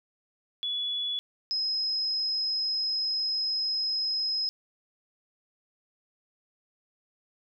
sine tone pair in turn, 3411 / 5111 Hz, G#7 / D#8, +46 / +46 cents, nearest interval perfect fifth, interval 700 cents, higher second, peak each -28 / -26 dBFS, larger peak second, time 0.63-1.19 / 1.51-4.49 s, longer second, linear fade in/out 0 ms, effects none

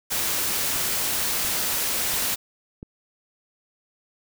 white noise, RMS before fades -25 dBFS, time 0.1-2.36 s, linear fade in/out 20 ms
click train, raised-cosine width 3 ms, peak -24 dBFS, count 4, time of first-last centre 0.76-2.829 s, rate 1.45 Hz
effects none

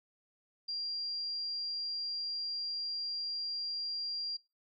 sine tone, 4766 Hz, D8, 25 cents sharp, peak -35 dBFS, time 0.68-4.37 s, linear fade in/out 10 ms, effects noise-tail reverb RT60 0.3 s tail -24 dB re dry

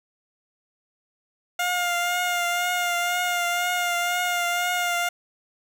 15% pulse tone with vibrato, 707 Hz, F5, 21 cents sharp, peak -16 dBFS, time 1.59-5.09 s, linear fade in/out 5 ms, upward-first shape triangle, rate 2 Hz, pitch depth 29 cents each way, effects none

